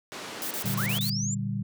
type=band-pass noise; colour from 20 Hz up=pink; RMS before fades=-39 dBFS; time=0.12-0.99 s; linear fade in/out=0 ms; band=260 to 6800 Hz; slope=12 dB/octave
type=noise bursts; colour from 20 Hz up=blue; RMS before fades=-33 dBFS; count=6; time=0.42-1.097 s; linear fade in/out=0 ms; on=87 ms; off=31 ms
type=chord; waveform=sine; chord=G minor; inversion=first; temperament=equal; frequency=116.54 / 146.83 / 196 Hz; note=Bb2 / D3 / G3; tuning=0 / 0 / 0 cents; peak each=-31 / -34 / -31 dBFS; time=0.64-1.63 s; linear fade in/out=10 ms
type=linear sweep; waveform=sine; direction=up; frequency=974 to 7459 Hz; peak=-30 dBFS; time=0.77-1.35 s; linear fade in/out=10 ms
effects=none